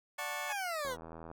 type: chord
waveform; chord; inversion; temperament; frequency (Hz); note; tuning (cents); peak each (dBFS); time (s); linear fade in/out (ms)
20% pulse; D major seventh; none; just; 587.3 / 734.2 / 881 / 1101.2; D5 / F#5 / A5 / C#6; 0 / -14 / +2 / -12; -38; 0.18-0.53; 10
type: linear sweep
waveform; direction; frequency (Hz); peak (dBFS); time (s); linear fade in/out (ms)
20% pulse; down; 880 to 466.2; -30; 0.47-0.97; 50
type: click train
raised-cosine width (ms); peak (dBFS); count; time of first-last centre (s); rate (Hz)
1; -33; 39; 0.85-1.315; 81.8
effects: none